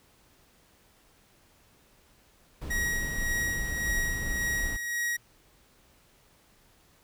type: noise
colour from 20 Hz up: brown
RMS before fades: -34 dBFS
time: 2.61-4.77 s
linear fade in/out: 10 ms
type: tone with tremolo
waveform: 45% pulse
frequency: 1900 Hz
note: A#6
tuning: 33 cents sharp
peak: -27 dBFS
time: 2.7-5.17 s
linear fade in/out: 10 ms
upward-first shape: sine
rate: 1.8 Hz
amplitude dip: 50%
effects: pink hiss -62 dBFS RMS until 7.03 s